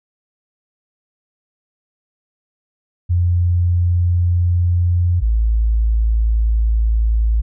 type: tone pair in turn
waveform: sine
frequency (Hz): 87.8 / 55.31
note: F2 / A1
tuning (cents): +10 / +10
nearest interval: minor sixth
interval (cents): 800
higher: first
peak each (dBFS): -12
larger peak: neither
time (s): 3.09-5.21 / 5.21-7.42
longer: second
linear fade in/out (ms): 20
effects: none